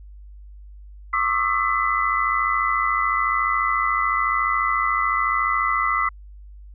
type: tone cluster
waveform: sine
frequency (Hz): 1101 / 1195 / 1316 / 2008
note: C#6 / D6 / E6 / B6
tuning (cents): -12 / +30 / -3 / +28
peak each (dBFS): -24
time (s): 1.13-6.09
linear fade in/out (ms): 5
effects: added 50 Hz sine -39 dBFS peak until 6.74 s